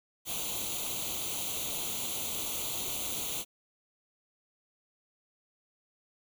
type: noise with comb filter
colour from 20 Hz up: white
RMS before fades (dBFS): -35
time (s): 0.25-3.45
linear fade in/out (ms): 50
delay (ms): 0.29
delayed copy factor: +0.85
effects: none